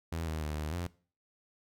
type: tone with pitch steps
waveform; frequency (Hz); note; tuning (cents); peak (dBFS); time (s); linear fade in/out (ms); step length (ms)
sawtooth; 82.3 / 78.8 / 75.5 / 76.4 / 87.3; E2 / D#2 / D2 / D#2 / F2; -2 / +23 / +48 / -31 / 0; -30; 0.12-0.87; 5; 150
effects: noise-tail reverb RT60 0.4 s tail -20 dB re dry